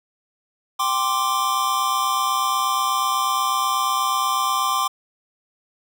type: chord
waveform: square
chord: G suspended fourth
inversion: none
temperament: equal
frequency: 784 / 1046.5 / 1174.7 Hz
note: G5 / C6 / D6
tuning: 0 / 0 / 0 cents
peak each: -29 / -23 / -23 dBFS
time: 0.79-4.88 s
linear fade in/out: 10 ms
effects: none